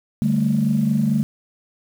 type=chord; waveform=sine; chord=D suspended fourth; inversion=none; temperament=just; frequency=146.83 / 195.78 / 220.2 Hz; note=D3 / G3 / A3; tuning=0 / -2 / +2 cents; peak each=-21 / -21 / -18 dBFS; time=0.22-1.23 s; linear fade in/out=0 ms; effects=tanh soft clip ceiling -8 dBFS + 7-bit